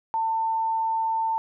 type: tone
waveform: sine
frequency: 896 Hz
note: A5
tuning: 31 cents sharp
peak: -22 dBFS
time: 0.14-1.38 s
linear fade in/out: 0 ms
effects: none